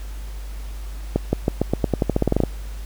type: accelerating click train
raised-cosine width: 2 ms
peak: -4 dBFS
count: 16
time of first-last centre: 1.16-2.436 s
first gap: 170 ms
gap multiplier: 0.89
effects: added 50 Hz sine -29 dBFS peak until 2.85 s + pink hiss -45 dBFS RMS until 2.85 s